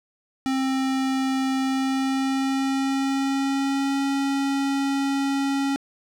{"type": "tone with pitch glide", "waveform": "square", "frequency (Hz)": [265.1, 275.4], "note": ["C4", "C#4"], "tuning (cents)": [23, -11], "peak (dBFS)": -22, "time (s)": [0.46, 5.76], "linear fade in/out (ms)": 0, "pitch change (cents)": 66, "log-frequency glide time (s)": [1.6, 4.03], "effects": ["low-pass 8000 Hz 12 dB/octave", "10-bit"]}